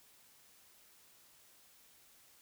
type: silence
effects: white hiss -64 dBFS RMS until 2.41 s